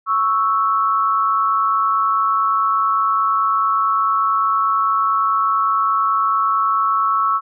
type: tone pair together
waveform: sine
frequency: 1108.7 / 1317.6 Hz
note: C#6 / E6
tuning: 0 / -1 cents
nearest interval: minor third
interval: 299 cents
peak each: -17 dBFS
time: 0.06-7.41 s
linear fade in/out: 50 ms
effects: none